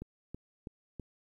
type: click train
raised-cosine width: 3 ms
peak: -28 dBFS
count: 4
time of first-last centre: 0.02-0.997 s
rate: 3.07 Hz
effects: 11-bit